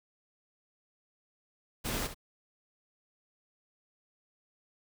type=noise with echo; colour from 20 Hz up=pink; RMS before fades=-34 dBFS; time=1.84-2.08 s; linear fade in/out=20 ms; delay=66 ms; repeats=1; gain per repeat=-10 dB; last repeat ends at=2.146 s; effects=none